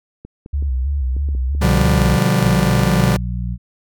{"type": "clicks", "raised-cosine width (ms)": 3, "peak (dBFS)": -21, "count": 8, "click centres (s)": [0.25, 0.461, 0.625, 1.166, 1.288, 1.35, 1.55, 1.771]}
{"type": "tone with vibrato", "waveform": "sine", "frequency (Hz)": 67.3, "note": "C2", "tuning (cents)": 49, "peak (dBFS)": -16, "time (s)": [0.53, 2.17], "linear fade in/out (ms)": 10, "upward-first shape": "square", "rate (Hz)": 3.1, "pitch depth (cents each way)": 94}
{"type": "chord", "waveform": "45% pulse", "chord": "G dominant seventh", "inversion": "first", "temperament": "just", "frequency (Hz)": [122.5, 147, 176.4, 196], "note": ["B2", "D3", "F3", "G3"], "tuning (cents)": [-14, 2, 18, 0], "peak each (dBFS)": -19, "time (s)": [1.61, 3.17], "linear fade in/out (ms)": 10}
{"type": "harmonic tone", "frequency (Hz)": 59.6, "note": "A#1", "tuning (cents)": 39, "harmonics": [1, 2, 3], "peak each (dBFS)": [-22, -25, -27], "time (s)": [2.4, 3.58], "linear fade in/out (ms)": 50}
{"effects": []}